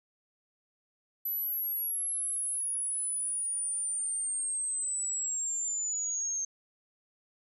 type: linear sweep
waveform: sine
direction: down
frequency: 11980 to 6350 Hz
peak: -30 dBFS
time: 1.25-6.45 s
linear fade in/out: 5 ms
effects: none